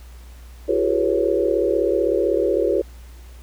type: tone cluster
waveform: sine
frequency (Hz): 340.4 / 380 / 416 / 486.9 / 553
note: F4 / F#4 / G#4 / B4 / C#5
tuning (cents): -44 / +46 / +3 / -25 / -4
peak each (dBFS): -23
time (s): 0.68-2.82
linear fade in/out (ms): 10
effects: added 60 Hz sine -38 dBFS peak until 3.42 s + pink hiss -51 dBFS RMS until 3.42 s